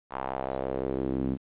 sawtooth tone with band-pass filter sweep, 66 Hz, C2, 16 cents sharp, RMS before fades -31 dBFS, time 0.1-1.38 s, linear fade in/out 50 ms, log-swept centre 1000 to 240 Hz, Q 2.4, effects resampled to 8000 Hz + 10-bit

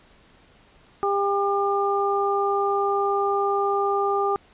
harmonic tone, 400 Hz, G4, 35 cents sharp, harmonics 1 / 2 / 3, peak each -23 / -25 / -25 dBFS, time 1.03-4.36 s, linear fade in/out 0 ms, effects pink hiss -55 dBFS RMS until 4.53 s + resampled to 8000 Hz

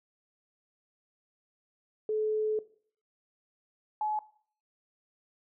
sine tone pair in turn, 430.9 / 852.4 Hz, A4 / G#5, -36 / +45 cents, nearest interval octave, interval 1181 cents, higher second, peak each -27 / -28 dBFS, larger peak first, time 2.09-2.59 / 4.01-4.19 s, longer first, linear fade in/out 2 ms, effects noise-tail reverb RT60 0.5 s tail -17 dB re dry

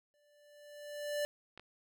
square tone with exponential growth, 587.3 Hz, D5, in tune, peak -32 dBFS, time 0.14-1.25 s, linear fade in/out 0 ms, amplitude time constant 240 ms
clicks, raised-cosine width 0.3 ms, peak -35 dBFS, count 2, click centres 1.576 / 1.596 s
effects none

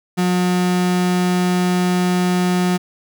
35% pulse tone, 180 Hz, F#3, 47 cents flat, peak -13 dBFS, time 0.17-2.78 s, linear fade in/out 20 ms, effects none

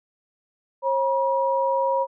sine tone pair together, 540 / 960.8 Hz, C#5 / B5, -45 / -48 cents, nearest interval minor seventh, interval 997 cents, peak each -22 dBFS, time 0.82-2.07 s, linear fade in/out 50 ms, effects none

